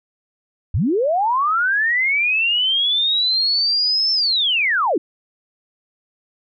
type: linear two-way sweep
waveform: sine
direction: up then down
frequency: 63.3 to 5340 to 262 Hz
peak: -15 dBFS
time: 0.74-4.98 s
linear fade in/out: 5 ms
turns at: 4.12 s
effects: none